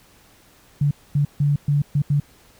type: tone bursts at uneven times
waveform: sine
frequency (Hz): 144.4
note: D3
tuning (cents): -29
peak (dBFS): -15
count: 6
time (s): 0.81-0.91 / 1.15-1.25 / 1.4-1.56 / 1.68-1.82 / 1.95-2.02 / 2.1-2.2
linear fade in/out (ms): 5
effects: pink hiss -53 dBFS RMS until 2.59 s